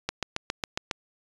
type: click train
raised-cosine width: 0.2 ms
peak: -10 dBFS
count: 7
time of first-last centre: 0.09-0.912 s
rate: 7.3 Hz
effects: resampled to 22050 Hz